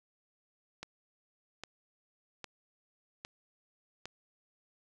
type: click train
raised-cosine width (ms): 0.2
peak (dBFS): -24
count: 5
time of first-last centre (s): 0.83-4.056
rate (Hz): 1.24
effects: none